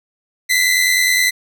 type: tone pair together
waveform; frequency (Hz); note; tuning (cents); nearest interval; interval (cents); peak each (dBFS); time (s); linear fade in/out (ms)
sawtooth; 1975.4 / 2065; B6 / C7; 0 / -23; minor second; 77; -12; 0.49-1.31; 20
effects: none